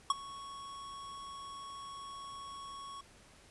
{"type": "tone with ADSR envelope", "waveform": "square", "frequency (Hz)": 1108.7, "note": "C#6", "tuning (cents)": 0, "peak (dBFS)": -24, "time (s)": [0.1, 3.01], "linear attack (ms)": 3, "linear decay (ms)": 23, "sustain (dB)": -21, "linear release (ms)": 5, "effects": ["pink hiss -60 dBFS RMS until 3.5 s", "resampled to 24000 Hz"]}